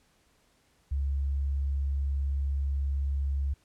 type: tone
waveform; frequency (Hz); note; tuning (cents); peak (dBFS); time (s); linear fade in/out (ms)
sine; 69.3; C#2; 0; -26; 0.91-3.54; 10
effects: pink hiss -67 dBFS RMS until 3.64 s + low-pass 11000 Hz 12 dB/octave